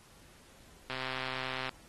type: click train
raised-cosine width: 0.3 ms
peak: -20 dBFS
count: 104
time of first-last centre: 0.9-1.692 s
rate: 130 Hz
effects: pink hiss -59 dBFS RMS until 1.88 s + AAC 32 kbps